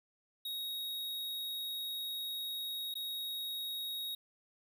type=tone with dropouts; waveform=square; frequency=3770 Hz; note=A#7; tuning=19 cents sharp; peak=-38 dBFS; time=0.45-4.15 s; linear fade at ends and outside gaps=5 ms; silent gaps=2.941-2.953 s; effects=none